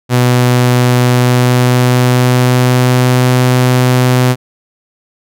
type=tone with pitch glide; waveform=sawtooth; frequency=124 to 126.17 Hz; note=B2 to B2; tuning=+7 to +37 cents; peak=-3 dBFS; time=0.09-4.36 s; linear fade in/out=50 ms; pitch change=+30 cents; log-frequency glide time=1.09-3.3 s; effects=none